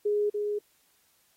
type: tone with echo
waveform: sine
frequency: 415.3 Hz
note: G#4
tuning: in tune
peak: -23 dBFS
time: 0.05-0.3 s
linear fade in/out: 10 ms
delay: 290 ms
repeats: 1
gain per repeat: -4 dB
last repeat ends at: 0.59 s
effects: white hiss -67 dBFS RMS until 1.36 s + AAC 48 kbps